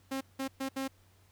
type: tone bursts at uneven times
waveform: sawtooth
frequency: 268 Hz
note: C4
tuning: 42 cents sharp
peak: -29 dBFS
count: 4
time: 0.11-0.21 / 0.39-0.48 / 0.6-0.69 / 0.76-0.88 s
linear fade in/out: 10 ms
effects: added 94 Hz sine -62 dBFS peak until 1.31 s + pink hiss -67 dBFS RMS until 1.31 s